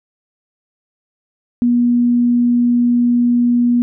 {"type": "tone", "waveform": "sine", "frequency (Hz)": 241.2, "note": "B3", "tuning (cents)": -41, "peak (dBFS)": -10, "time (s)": [1.62, 3.82], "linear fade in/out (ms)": 0, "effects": []}